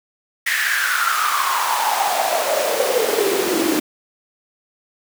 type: noise with high-pass filter sweep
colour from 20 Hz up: pink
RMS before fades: -19 dBFS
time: 0.46-3.8 s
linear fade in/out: 10 ms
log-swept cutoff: 1900 to 300 Hz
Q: 7.1
effects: none